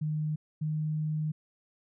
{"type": "tone pair in turn", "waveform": "sine", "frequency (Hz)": [153.3, 154.16], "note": ["D#3", "D#3"], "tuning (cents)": [-25, -16], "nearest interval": "unison", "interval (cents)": 9, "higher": "second", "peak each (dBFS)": -28, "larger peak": "neither", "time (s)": [[0.01, 0.36], [0.61, 1.32]], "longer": "second", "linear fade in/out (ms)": 10, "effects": []}